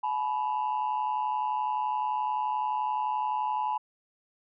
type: tone pair together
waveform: sine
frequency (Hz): 856.2 / 987.8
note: A5 / B5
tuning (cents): -47 / 0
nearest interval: major second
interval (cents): 247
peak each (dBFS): -28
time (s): 0.03-3.78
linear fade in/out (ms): 10
effects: tanh soft clip ceiling -22 dBFS